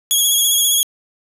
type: tone with vibrato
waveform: 10% pulse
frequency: 3322 Hz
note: G#7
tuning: in tune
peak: -5 dBFS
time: 0.11-0.83 s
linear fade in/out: 0 ms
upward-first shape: sine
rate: 15 Hz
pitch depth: 33 cents each way
effects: resampled to 32000 Hz + 7-bit